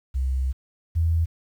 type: tone pair in turn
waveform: sine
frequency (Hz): 65.41 / 82.41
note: C2 / E2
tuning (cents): 0 / 0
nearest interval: major third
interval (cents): 400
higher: second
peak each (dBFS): -21 / -18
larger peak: second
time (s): 0.14-0.53 / 0.95-1.26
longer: first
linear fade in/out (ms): 20
effects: 9-bit